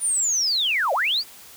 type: linear two-way sweep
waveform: sine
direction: down then up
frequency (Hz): 9650 to 507 to 4942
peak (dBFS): -19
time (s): 0-1.24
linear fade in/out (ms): 50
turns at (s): 0.93
effects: white hiss -45 dBFS RMS until 1.56 s